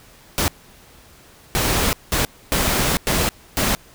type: noise bursts at uneven times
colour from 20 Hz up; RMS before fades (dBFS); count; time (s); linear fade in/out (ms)
pink; -19; 6; 0.38-0.48 / 1.55-1.93 / 2.12-2.25 / 2.52-2.97 / 3.07-3.29 / 3.57-3.75; 0
effects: pink hiss -48 dBFS RMS until 3.94 s